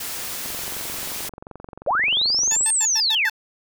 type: noise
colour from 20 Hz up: white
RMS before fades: -30 dBFS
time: 0-1.29 s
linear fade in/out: 5 ms
type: click train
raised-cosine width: 1 ms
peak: -23 dBFS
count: 50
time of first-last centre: 0.46-2.609 s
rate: 22.8 Hz
type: linear two-way sweep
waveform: sine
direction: up then down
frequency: 480.7 to 8670 to 1484 Hz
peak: -17 dBFS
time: 1.87-3.29 s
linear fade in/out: 5 ms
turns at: 2.71 s
type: tone bursts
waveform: 10% pulse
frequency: 880 Hz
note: A5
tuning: in tune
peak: -18 dBFS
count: 6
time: 2.51-3.298 s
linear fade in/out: 2 ms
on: 48 ms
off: 100 ms
effects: none